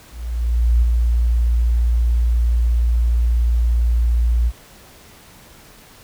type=tone with ADSR envelope; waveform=sine; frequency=58.5 Hz; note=A#1; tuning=7 cents sharp; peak=-10 dBFS; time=0.1-4.52 s; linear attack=720 ms; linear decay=17 ms; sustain=-3 dB; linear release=47 ms; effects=pink hiss -45 dBFS RMS until 6.03 s